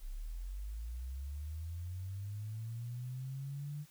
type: linear sweep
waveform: sine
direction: up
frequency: 30.77 to 149.9 Hz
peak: -39 dBFS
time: 0-3.86 s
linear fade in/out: 50 ms
effects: white hiss -64 dBFS RMS until 3.9 s